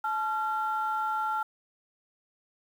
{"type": "tone pair together", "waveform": "sine", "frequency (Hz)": [866, 1373], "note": ["A5", "F6"], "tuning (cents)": [-28, -30], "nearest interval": "minor sixth", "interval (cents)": 798, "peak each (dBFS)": [-29, -29], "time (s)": [0.04, 1.43], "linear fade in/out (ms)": 5, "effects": ["tanh soft clip ceiling -20 dBFS", "9-bit"]}